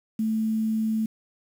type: tone with quantisation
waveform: sine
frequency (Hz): 220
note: A3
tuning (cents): 0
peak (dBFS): -22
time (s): 0.19-1.06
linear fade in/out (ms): 5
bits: 8
effects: none